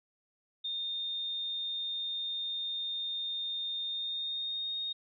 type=tone with pitch glide; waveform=sine; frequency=3646 to 3710 Hz; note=A#7 to A#7; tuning=-39 to -9 cents; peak=-33 dBFS; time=0.64-4.93 s; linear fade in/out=10 ms; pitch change=+30 cents; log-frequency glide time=3.86-4.76 s; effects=none